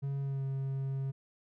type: tone with pitch glide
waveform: triangle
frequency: 138.59 to 135.35 Hz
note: C#3 to C#3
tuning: 0 to -41 cents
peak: -30 dBFS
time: 0.02-1.12 s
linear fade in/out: 20 ms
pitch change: -41 cents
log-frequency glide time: 0.21-0.44 s
effects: none